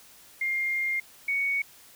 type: tone pair in turn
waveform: sine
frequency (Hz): 2117 / 2229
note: C7 / C#7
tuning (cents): +20 / +9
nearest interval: minor second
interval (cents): 89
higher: second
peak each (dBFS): -25 / -24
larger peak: second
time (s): 0.41-1 / 1.28-1.62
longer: first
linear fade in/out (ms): 5
effects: white hiss -53 dBFS RMS until 1.95 s